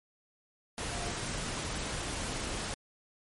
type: tone in noise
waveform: sine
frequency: 698.5 Hz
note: F5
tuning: in tune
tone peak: -42 dBFS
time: 0.91-1.11 s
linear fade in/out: 0 ms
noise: pink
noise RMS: -36 dBFS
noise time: 0.78-2.74 s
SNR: -9 dB
effects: MP3 48 kbps